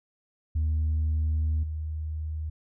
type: tone with level steps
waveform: sine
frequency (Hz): 77.78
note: D#2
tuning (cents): 0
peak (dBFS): -21 / -29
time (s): 0.55-2.5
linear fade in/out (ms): 10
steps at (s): 1.63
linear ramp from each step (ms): 5
effects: tanh soft clip ceiling -21 dBFS